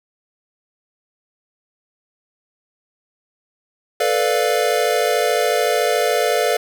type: chord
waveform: square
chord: B half-diminished seventh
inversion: third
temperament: equal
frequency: 440 / 493.9 / 587.3 / 698.5 Hz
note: A4 / B4 / D5 / F5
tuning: 0 / 0 / 0 / 0 cents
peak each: -22 dBFS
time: 4-6.57 s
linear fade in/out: 5 ms
effects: none